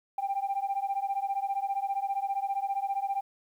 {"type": "beating tone pair", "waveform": "sine", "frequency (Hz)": [783, 798], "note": ["G5", "G5"], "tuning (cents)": [-2, 31], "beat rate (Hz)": 15, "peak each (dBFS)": -30, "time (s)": [0.18, 3.21], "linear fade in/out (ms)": 5, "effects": ["tanh soft clip ceiling -23 dBFS", "10-bit"]}